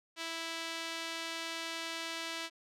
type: tone with band-pass filter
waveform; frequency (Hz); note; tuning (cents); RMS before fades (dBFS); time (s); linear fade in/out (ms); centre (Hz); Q
sawtooth; 329.6; E4; 0; -40; 0.16-2.5; 50; 3500; 0.93
effects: none